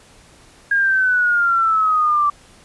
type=exponential sweep; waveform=sine; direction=down; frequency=1631 to 1163 Hz; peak=-13 dBFS; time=0.71-2.3 s; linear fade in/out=5 ms; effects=pink hiss -48 dBFS RMS until 2.64 s + resampled to 24000 Hz